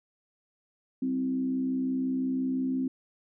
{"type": "tone with frequency modulation", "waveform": "sine", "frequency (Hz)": 260.9, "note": "C4", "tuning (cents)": -5, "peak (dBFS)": -26, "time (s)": [1.02, 2.88], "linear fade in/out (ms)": 5, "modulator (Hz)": 65.8, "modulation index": 0.5, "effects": []}